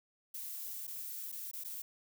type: noise with dropouts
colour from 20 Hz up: violet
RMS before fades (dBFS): -43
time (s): 0.34-1.82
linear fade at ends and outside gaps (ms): 5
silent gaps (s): 0.87-0.876 / 1.319-1.324 / 1.513-1.533 / 1.638-1.646
effects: none